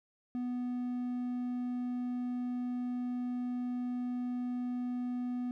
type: tone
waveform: triangle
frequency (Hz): 246.9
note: B3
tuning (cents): 0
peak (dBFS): -31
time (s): 0.35-5.51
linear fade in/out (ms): 0
effects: none